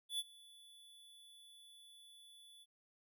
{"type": "tone with ADSR envelope", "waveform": "square", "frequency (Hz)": 3450, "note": "A7", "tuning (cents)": -35, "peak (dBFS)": -36, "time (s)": [0.09, 2.66], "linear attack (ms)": 100, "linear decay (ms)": 37, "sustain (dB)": -23, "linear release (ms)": 39, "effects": []}